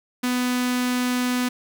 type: tone with notch filter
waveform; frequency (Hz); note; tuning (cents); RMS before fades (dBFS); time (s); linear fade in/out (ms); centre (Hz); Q
sawtooth; 248.9; B3; +14; -23; 0.23-1.49; 10; 590; 0.92
effects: none